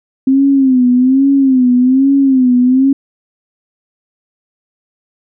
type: tone with vibrato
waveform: sine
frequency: 261.6 Hz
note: C4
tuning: in tune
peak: -6 dBFS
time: 0.27-2.93 s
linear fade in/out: 5 ms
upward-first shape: sine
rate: 1.2 Hz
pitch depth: 100 cents each way
effects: none